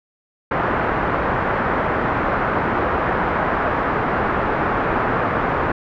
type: low-pass noise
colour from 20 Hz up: white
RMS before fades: -20 dBFS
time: 0.51-5.72 s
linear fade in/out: 5 ms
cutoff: 1500 Hz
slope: 24 dB/octave
effects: none